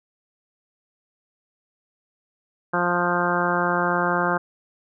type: harmonic tone with a mistuned harmonic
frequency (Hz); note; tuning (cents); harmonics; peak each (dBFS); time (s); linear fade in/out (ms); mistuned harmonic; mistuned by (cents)
175.9; F3; +13; 1 / 2 / 3 / 4 / 5 / 6 / 7 / 8 / 9; -28 / -28 / -28 / -28 / -28 / -28 / -28 / -28 / -28; 2.73-4.38; 10; 9; -16
effects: none